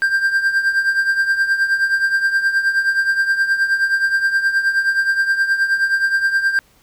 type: tone with tremolo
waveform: triangle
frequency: 1585 Hz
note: G6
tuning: 19 cents sharp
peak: -9 dBFS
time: 0.02-6.59 s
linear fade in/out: 0 ms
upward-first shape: triangle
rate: 9.5 Hz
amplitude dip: 75%
effects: pink hiss -54 dBFS RMS until 6.82 s